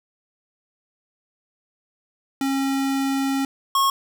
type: tone pair in turn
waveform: square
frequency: 271.8 / 1091 Hz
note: C#4 / C#6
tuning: -34 / -28 cents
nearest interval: 2 octaves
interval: 2406 cents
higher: second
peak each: -21 / -17 dBFS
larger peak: second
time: 2.41-3.45 / 3.75-3.9 s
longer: first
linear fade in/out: 2 ms
effects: none